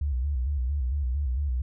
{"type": "tone with vibrato", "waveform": "sine", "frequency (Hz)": 67.1, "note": "C2", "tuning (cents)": 44, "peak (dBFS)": -24, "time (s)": [0.01, 1.62], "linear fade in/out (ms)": 5, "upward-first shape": "square", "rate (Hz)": 4.4, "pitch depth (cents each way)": 130, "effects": []}